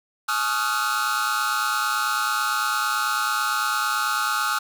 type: tone cluster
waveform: 45% pulse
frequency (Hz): 848 / 1113 / 1250 / 1379 / 1488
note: G#5 / C#6 / D#6 / F6 / F#6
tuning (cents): +36 / +7 / +8 / -22 / +9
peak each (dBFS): -32 / -33 / -26 / -26 / -29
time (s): 0.28-4.59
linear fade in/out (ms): 10
effects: none